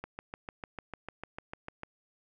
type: click train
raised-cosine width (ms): 0.5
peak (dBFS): -24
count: 13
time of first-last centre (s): 0.04-1.834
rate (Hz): 6.69
effects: none